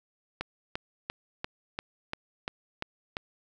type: click train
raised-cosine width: 0.3 ms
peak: -16 dBFS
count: 9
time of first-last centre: 0.41-3.169 s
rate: 2.9 Hz
effects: none